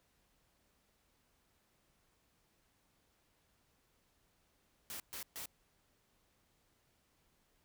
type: noise bursts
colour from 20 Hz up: white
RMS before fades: -45 dBFS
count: 3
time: 4.9-5.457 s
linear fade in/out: 0 ms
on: 99 ms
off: 130 ms
effects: pink hiss -75 dBFS RMS until 7.64 s